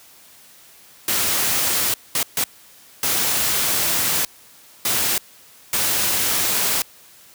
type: noise bursts at uneven times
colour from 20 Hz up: white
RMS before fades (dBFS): -20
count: 6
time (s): 1.08-1.94 / 2.15-2.23 / 2.37-2.44 / 3.03-4.25 / 4.85-5.18 / 5.73-6.82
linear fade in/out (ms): 2
effects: white hiss -48 dBFS RMS until 7.34 s + high-pass 60 Hz 12 dB/octave